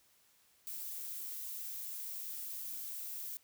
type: noise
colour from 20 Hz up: violet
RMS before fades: -43 dBFS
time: 0.67-3.37 s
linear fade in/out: 0 ms
effects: white hiss -69 dBFS RMS until 3.43 s